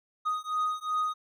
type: beating tone pair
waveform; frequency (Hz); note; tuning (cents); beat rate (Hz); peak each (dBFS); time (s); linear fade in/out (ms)
triangle; 1244.5 / 1247.2; D#6 / D#6; 0 / +4; 2.7; -29; 0.25-1.14; 20
effects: none